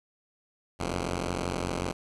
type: tone pair together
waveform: 5% pulse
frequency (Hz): 46.55 / 87.31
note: F#1 / F2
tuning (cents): +11 / 0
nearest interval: major seventh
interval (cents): 1089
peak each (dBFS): -21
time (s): 0.79-1.93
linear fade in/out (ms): 20
effects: resampled to 24000 Hz + 9-bit